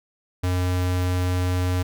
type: tone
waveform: square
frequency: 90.5 Hz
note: F#2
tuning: 38 cents flat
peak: -21 dBFS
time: 0.43-1.83 s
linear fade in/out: 10 ms
effects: none